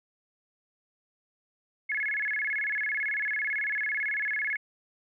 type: tone with vibrato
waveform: sine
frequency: 1922 Hz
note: B6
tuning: 48 cents flat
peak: -27 dBFS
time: 1.89-4.57 s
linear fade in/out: 10 ms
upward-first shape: square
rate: 18 Hz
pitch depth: 210 cents each way
effects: none